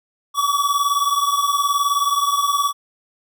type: beating tone pair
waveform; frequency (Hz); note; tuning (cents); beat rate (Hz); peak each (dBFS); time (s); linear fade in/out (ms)
square; 1134 / 1153; C#6 / D6; +39 / -32; 19; -19 / -22; 0.34-2.73; 50
effects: none

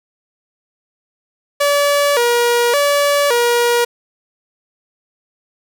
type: tone with vibrato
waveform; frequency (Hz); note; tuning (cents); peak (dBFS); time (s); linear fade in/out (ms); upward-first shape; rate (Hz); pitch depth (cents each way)
sawtooth; 523.3; C5; 0; -8; 1.6-3.85; 10; square; 0.88; 160
effects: none

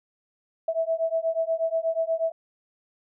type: beating tone pair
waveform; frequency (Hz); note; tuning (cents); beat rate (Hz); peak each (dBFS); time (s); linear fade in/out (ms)
sine; 650 / 658.3; E5 / E5; -24 / -3; 8.3; -26; 0.68-2.32; 5
effects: none

